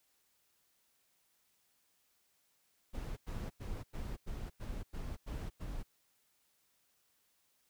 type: noise bursts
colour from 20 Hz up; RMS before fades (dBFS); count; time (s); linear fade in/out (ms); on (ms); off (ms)
brown; -41; 9; 2.93-5.834; 20; 240; 93
effects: white hiss -75 dBFS RMS until 7.69 s